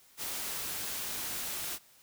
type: noise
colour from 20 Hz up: white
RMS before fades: -37 dBFS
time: 0.17-1.79 s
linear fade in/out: 50 ms
effects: white hiss -61 dBFS RMS until 2.02 s